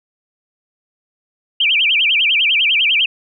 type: tone with vibrato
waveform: sine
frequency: 2726 Hz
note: F7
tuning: 43 cents flat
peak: -11 dBFS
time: 1.6-3.06 s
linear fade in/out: 5 ms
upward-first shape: sine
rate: 10 Hz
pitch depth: 290 cents each way
effects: none